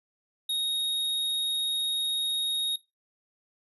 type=tone; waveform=square; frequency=3746 Hz; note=A#7; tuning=8 cents sharp; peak=-27 dBFS; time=0.49-2.76 s; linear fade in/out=5 ms; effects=noise-tail reverb RT60 0.2 s tail -18 dB re dry + resampled to 32000 Hz